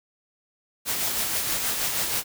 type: noise with tremolo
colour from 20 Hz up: white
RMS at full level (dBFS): -25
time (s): 0.85-2.24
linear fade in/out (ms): 50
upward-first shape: sine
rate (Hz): 6.3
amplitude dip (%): 35
effects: none